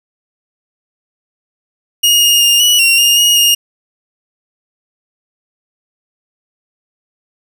sawtooth tone with pitch steps, 2865 / 2848 / 2820 / 2936 / 2752 / 2828 / 2880 / 2842 Hz, F7 / F7 / F7 / F#7 / F7 / F7 / F#7 / F7, +44 / +33 / +16 / -14 / -26 / +21 / -47 / +30 cents, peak -4 dBFS, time 2.03-3.55 s, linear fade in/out 10 ms, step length 190 ms, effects none

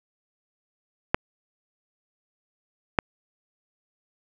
clicks, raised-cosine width 0.5 ms, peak -3 dBFS, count 2, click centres 1.145 / 2.988 s, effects none

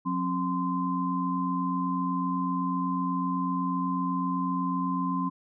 sine tone cluster, 180.2 / 268.2 / 1035 Hz, F#3 / C4 / C6, -45 / +43 / -19 cents, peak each -30 dBFS, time 0.05-5.3 s, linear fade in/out 20 ms, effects none

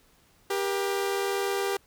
sawtooth tone pair together, 395.7 / 477.5 Hz, G4 / A#4, +16 / +42 cents, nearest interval minor third, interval 326 cents, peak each -23 / -29 dBFS, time 0.5-1.77 s, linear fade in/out 5 ms, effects pink hiss -62 dBFS RMS until 1.86 s

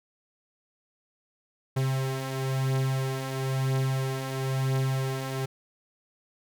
45% pulse beating tone pair, 132.1 / 133.1 Hz, C3 / C3, +17 / +30 cents, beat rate 1 Hz, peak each -32 / -27 dBFS, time 1.76-5.46 s, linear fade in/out 10 ms, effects none

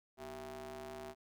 sawtooth ring-modulated tone, 140.8 Hz, C#3, 27 cents sharp, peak -38 dBFS, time 0.17-1.15 s, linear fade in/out 50 ms, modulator 523 Hz, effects none

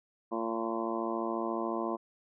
harmonic tone with a mistuned harmonic, 114.1 Hz, A#2, 37 cents flat, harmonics 2 / 3 / 4 / 5 / 6 / 7 / 8 / 9 / 10, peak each -38 / -35 / -42 / -40 / -39 / -46 / -43 / -38 / -47 dBFS, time 0.31-1.97 s, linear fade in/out 20 ms, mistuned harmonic 10, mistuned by -53 cents, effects none

